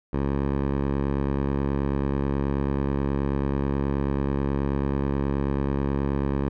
10% pulse tone with low-pass filter, 69.3 Hz, C#2, in tune, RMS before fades -25 dBFS, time 0.13-6.49 s, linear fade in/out 5 ms, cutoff 1400 Hz, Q 0.51, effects none

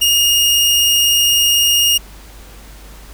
sawtooth tone, 2846 Hz, F7, 32 cents sharp, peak -7 dBFS, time 0.01-1.98 s, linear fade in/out 10 ms, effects added 50 Hz sine -36 dBFS peak until 3.13 s + pink hiss -41 dBFS RMS until 3.13 s

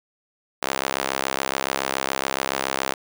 sawtooth tone with high-pass filter, 67.1 Hz, C2, 44 cents sharp, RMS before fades -26 dBFS, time 0.62-2.94 s, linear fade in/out 10 ms, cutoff 600 Hz, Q 0.73, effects none

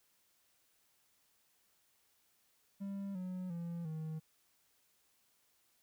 triangle tone with pitch steps, 197.7 / 183.4 / 170.13 / 157.82 Hz, G3 / F#3 / F3 / D#3, +15 / -15 / -45 / +25 cents, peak -37 dBFS, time 2.8-4.2 s, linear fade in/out 20 ms, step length 350 ms, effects white hiss -74 dBFS RMS until 5.82 s

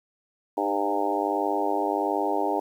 harmonic tone with a mistuned harmonic, 101.4 Hz, G#2, 41 cents flat, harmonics 3 / 4 / 5 / 6 / 7 / 8 / 9, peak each -30 / -30 / -33 / -32 / -31 / -29 / -31 dBFS, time 0.57-2.6 s, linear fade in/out 5 ms, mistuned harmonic 4, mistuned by -19 cents, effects 9-bit

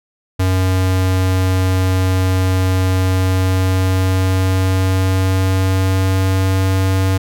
square tone with pitch glide, 93.3 to 94.93 Hz, F#2 to F#2, +15 to +45 cents, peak -13 dBFS, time 0.39-7.18 s, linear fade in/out 10 ms, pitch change +30 cents, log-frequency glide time 2.99-6.63 s, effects none

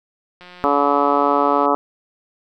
click train, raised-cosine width 0.3 ms, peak -25 dBFS, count 224, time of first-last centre 0.41-1.656 s, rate 179 Hz
harmonic tone, 143.1 Hz, D3, 45 cents flat, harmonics 2 / 3 / 4 / 5 / 6 / 7 / 8 / 9, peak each -22 / -22 / -22 / -22 / -22 / -22 / -22 / -22 dBFS, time 0.64-1.75 s, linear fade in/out 0 ms
effects none

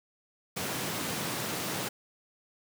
pink high-pass noise, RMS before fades -34 dBFS, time 0.56-1.89 s, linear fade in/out 10 ms, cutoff 120 Hz, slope 24 dB/octave, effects none

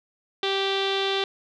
sawtooth tone with low-pass filter, 390.6 Hz, G4, 6 cents flat, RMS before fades -25 dBFS, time 0.43-1.24 s, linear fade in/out 2 ms, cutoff 3600 Hz, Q 5.9, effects none

